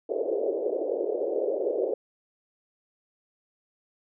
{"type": "band-pass noise", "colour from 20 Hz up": "pink", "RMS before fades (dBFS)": -28, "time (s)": [0.09, 1.94], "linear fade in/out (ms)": 5, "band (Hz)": [370, 580], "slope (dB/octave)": 48, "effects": []}